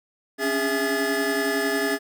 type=tone cluster; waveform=square; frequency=273.5 / 284.4 / 409.5 / 661 / 1716 Hz; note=C#4 / C#4 / G#4 / E5 / A6; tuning=-23 / +45 / -24 / +5 / -44 cents; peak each=-30 / -32 / -27 / -31 / -28 dBFS; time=0.38-1.99 s; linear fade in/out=50 ms; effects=none